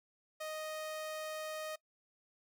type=tone; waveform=sawtooth; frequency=622.3 Hz; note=D#5; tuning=in tune; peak=-36 dBFS; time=0.4-1.76 s; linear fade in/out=10 ms; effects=noise-tail reverb RT60 0.1 s tail -21 dB re dry